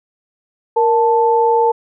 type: tone pair together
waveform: sine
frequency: 466.2 / 880.1 Hz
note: A#4 / A5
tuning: 0 / 0 cents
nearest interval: major seventh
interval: 1100 cents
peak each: -13 dBFS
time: 0.76-1.72 s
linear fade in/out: 10 ms
effects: none